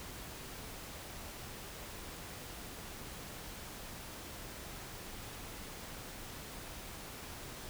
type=silence; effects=pink hiss -47 dBFS RMS until 7.69 s